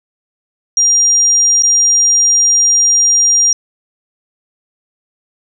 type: tone with dropouts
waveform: sine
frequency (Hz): 5700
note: F8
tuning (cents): +34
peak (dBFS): -7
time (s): 0.77-3.53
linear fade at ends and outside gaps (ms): 2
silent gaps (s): 1.624-1.633
effects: 7-bit